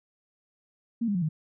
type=tone with pitch steps; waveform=sine; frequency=231.9 / 203.1 / 177.79 / 155.67 Hz; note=A#3 / G#3 / F3 / D#3; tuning=-9 / -38 / +31 / +1 cents; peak=-24 dBFS; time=1.01-1.29 s; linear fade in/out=10 ms; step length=70 ms; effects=none